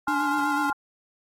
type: chord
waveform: sine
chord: F minor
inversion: first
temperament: just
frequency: 838.1 / 1047.7 / 1396.9 Hz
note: Ab5 / C6 / F6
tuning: +16 / +2 / 0 cents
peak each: -27 / -30 / -27 dBFS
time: 0.07-0.73 s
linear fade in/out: 5 ms
type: tone with vibrato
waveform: square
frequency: 293.7 Hz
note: D4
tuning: in tune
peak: -28 dBFS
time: 0.08-0.7 s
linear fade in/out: 0 ms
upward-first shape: sine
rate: 8.1 Hz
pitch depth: 39 cents each way
effects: AAC 48 kbps